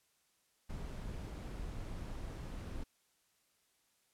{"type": "noise with amplitude modulation", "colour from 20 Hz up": "brown", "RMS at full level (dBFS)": -42, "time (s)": [0.69, 2.84], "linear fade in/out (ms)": 10, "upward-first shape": "sine", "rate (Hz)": 245, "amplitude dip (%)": 30, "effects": ["white hiss -75 dBFS RMS until 4.13 s", "low-pass 12000 Hz 12 dB/octave"]}